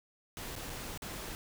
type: noise with dropouts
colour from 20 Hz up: pink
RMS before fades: -42 dBFS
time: 0.37-1.35 s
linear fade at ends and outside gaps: 0 ms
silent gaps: 0.554-0.562 / 0.696-0.701 / 0.976-1.021 s
effects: none